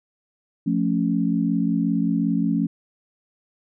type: chord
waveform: sine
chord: F augmented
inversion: none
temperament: equal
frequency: 174.61 / 220 / 277.2 Hz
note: F3 / A3 / C#4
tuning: 0 / 0 / 0 cents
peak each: -23 dBFS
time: 0.66-2.67 s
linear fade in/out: 10 ms
effects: none